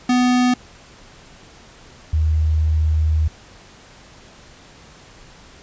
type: tone pair in turn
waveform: square / sine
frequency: 248.7 / 78.13 Hz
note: B3 / D#2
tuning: +12 / +8 cents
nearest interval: octave + minor sixth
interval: 2004 cents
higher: first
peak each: -14 dBFS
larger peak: neither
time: 0.09-0.54 / 2.13-3.28 s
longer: second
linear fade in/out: 5 ms
effects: pink hiss -45 dBFS RMS until 5.62 s + resampled to 16000 Hz